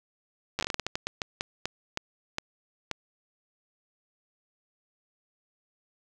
slowing click train, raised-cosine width 0.2 ms, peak -12 dBFS, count 18, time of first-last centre 0.59-2.913 s, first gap 9 ms, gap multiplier 1.29, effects none

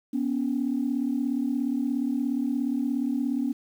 sine tone pair together, 244.7 / 281.7 Hz, B3 / C#4, -16 / +28 cents, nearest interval major second, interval 244 cents, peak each -26 dBFS, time 0.13-3.53 s, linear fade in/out 10 ms, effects tanh soft clip ceiling -17 dBFS + 9-bit

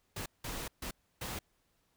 pink noise bursts at uneven times, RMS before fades -40 dBFS, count 4, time 0.16-0.26 / 0.44-0.68 / 0.82-0.91 / 1.21-1.39 s, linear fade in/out 5 ms, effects pink hiss -75 dBFS RMS until 1.96 s

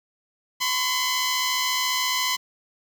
10% pulse tone pair together, 1014 / 1088.3 Hz, B5 / C#6, +45 / -32 cents, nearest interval minor second, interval 123 cents, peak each -14 / -22 dBFS, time 0.6-2.37 s, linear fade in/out 20 ms, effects 8-bit

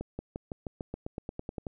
accelerating click train, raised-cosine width 2 ms, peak -22 dBFS, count 14, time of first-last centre 0.01-1.668 s, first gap 180 ms, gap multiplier 0.94, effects none

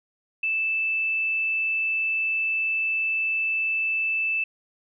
sine tone, 2637 Hz, E7, in tune, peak -22 dBFS, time 0.43-4.44 s, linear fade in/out 5 ms, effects none

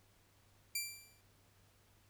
10% pulse tone with exponential decay, 2357 Hz, D7, 6 cents sharp, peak -25 dBFS, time 0.75-1.21 s, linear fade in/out 5 ms, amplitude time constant 100 ms, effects added 99 Hz sine -70 dBFS peak until 2.09 s + pink hiss -70 dBFS RMS until 2.09 s

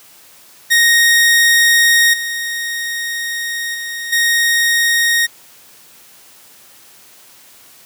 sawtooth tone with level steps, 1864.7 Hz, A#6, in tune, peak -5 / -16 / -19 / -8 dBFS, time 0.7-5.27 s, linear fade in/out 20 ms, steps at 2.13 / 3.74 / 4.12 s, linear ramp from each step 10 ms, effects white hiss -44 dBFS RMS until 7.85 s + high-pass 100 Hz 12 dB/octave

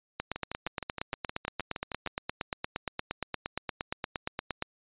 two click trains, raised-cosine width 0.3 ms, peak -15 / -19 dBFS, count 39 / 12, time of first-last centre 0.2-4.624 / 0.36-2.073 s, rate 8.59 / 6.42 Hz, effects resampled to 8000 Hz

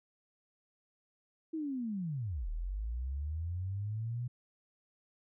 sine linear two-way sweep, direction down then up, 328.4 to 37 to 124.3 Hz, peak -34 dBFS, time 1.53-4.28 s, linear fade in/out 10 ms, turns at 2.49 s, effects none

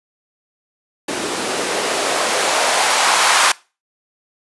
blue noise with band-pass filter sweep, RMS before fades -17 dBFS, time 1.08-3.52 s, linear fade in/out 5 ms, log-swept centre 270 to 1100 Hz, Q 1.5, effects noise-tail reverb RT60 0.3 s tail -22 dB re dry + resampled to 24000 Hz

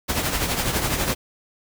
pink noise with tremolo, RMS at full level -21 dBFS, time 0.08-1.15 s, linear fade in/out 20 ms, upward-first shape triangle, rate 12 Hz, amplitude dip 60%, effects none

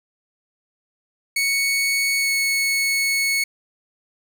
sawtooth tone with pitch glide, 2219 to 2205 Hz, C#7 to C#7, +1 to -10 cents, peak -15 dBFS, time 1.36-3.44 s, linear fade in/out 5 ms, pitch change -11 cents, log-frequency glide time 2.19-2.3 s, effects none

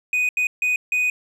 triangle tone bursts at uneven times, 2489 Hz, D#7, in tune, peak -16 dBFS, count 4, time 0.13-0.29 / 0.37-0.47 / 0.62-0.76 / 0.92-1.1 s, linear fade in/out 2 ms, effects resampled to 32000 Hz

